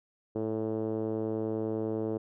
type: tone with low-pass filter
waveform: 5% pulse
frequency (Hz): 110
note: A2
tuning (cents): 0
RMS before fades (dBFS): -32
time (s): 0.35-2.18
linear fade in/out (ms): 10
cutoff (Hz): 410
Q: 2.5
effects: none